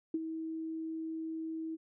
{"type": "tone with ADSR envelope", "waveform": "sine", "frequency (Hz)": 321.8, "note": "E4", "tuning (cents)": -42, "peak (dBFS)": -28, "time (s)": [0.14, 1.77], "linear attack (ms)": 4, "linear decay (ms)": 38, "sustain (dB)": -8, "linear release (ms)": 29, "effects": []}